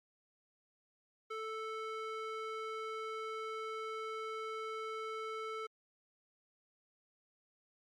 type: tone with band-pass filter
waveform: square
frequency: 440 Hz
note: A4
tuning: in tune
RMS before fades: -42 dBFS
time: 1.3-5.67 s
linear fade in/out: 10 ms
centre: 1300 Hz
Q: 1.1
effects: Opus 48 kbps